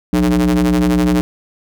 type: ring-modulated tone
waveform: square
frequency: 61.74 Hz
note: B1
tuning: in tune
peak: -9 dBFS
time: 0.13-1.21 s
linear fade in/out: 0 ms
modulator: 241 Hz
effects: none